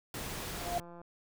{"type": "noise", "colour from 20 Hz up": "pink", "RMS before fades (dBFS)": -40, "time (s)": [0.14, 0.8], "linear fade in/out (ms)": 2}
{"type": "tone with exponential growth", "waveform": "sine", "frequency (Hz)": 698.5, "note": "F5", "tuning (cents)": 0, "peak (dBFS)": -28, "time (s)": [0.45, 0.78], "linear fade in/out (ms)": 2, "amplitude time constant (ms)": 70}
{"type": "click train", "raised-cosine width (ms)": 1, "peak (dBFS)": -37, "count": 69, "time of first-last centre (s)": [0.62, 1.015], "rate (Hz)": 172}
{"effects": []}